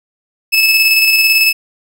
30% pulse tone with tremolo, 2607 Hz, E7, 20 cents flat, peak -4 dBFS, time 0.52-1.53 s, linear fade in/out 20 ms, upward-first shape square, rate 18 Hz, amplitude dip 30%, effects none

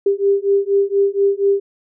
sine beating tone pair, 395.7 / 399.9 Hz, G4 / G4, +16 / +35 cents, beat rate 4.2 Hz, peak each -16 dBFS, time 0.06-1.6 s, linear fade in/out 5 ms, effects none

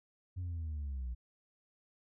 sine linear sweep, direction down, 92.5 to 58.27 Hz, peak -34 dBFS, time 0.36-1.15 s, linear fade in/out 20 ms, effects tanh soft clip ceiling -35 dBFS

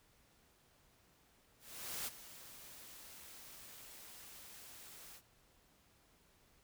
white noise with ADSR envelope, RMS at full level -41 dBFS, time 1.59-5.22 s, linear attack 480 ms, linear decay 25 ms, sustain -14 dB, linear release 67 ms, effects pink hiss -70 dBFS RMS until 6.63 s

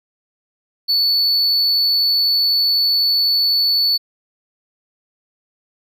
triangle tone, 4456 Hz, C#8, 8 cents sharp, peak -12 dBFS, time 0.88-3.98 s, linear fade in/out 20 ms, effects none

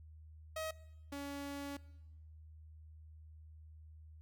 sawtooth tone pair in turn, 634 / 282.4 Hz, D#5 / C#4, +32 / +32 cents, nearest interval octave + major second, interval 1400 cents, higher first, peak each -35 / -38 dBFS, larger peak first, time 0.56-0.71 / 1.12-1.77 s, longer second, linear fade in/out 5 ms, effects noise-tail reverb RT60 1.0 s tail -20 dB re dry + added 78 Hz sine -53 dBFS peak until 4.21 s

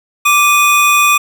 square tone pair together, 1172 / 2480 Hz, D6 / D#7, -4 / -6 cents, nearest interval octave + minor second, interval 1298 cents, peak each -11 dBFS, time 0.25-1.18 s, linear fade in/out 10 ms, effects none

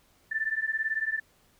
sine beating tone pair, 1760 / 1778 Hz, A6 / A6, 0 / +18 cents, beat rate 18 Hz, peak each -30 dBFS, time 0.31-1.2 s, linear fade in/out 10 ms, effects pink hiss -64 dBFS RMS until 1.59 s

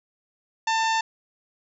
harmonic tone, 894 Hz, A5, 27 cents sharp, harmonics 1 / 2 / 3 / 4 / 5 / 6 / 7 / 8, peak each -22 / -28 / -32 / -34 / -36 / -38 / -39 / -40 dBFS, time 0.67-1.01 s, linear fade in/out 5 ms, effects none

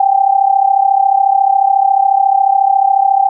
sine tone with amplitude modulation, 784 Hz, G5, in tune, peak -4 dBFS, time 0-3.29 s, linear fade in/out 5 ms, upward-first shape sine, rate 34.1 Hz, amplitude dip 80%, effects none

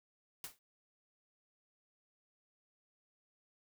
white noise with exponential decay, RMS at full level -41 dBFS, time 0.44-0.59 s, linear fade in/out 1 ms, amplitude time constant 31 ms, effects none

